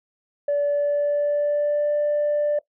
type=tone with pitch glide; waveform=sine; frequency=577 to 590.1 Hz; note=D5 to D5; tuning=-31 to +8 cents; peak=-17 dBFS; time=0.48-2.59 s; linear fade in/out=5 ms; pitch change=+39 cents; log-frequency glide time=0.62-1.94 s; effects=noise-tail reverb RT60 0.1 s tail -20 dB re dry + tanh soft clip ceiling -16 dBFS